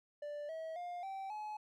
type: tone with pitch steps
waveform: triangle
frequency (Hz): 587.3 / 644.2 / 706.5 / 774.9 / 850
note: D5 / E5 / F5 / G5 / G#5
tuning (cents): 0 / -40 / +20 / -20 / +40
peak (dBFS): -39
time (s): 0.22-1.57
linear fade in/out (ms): 5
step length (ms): 270
effects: none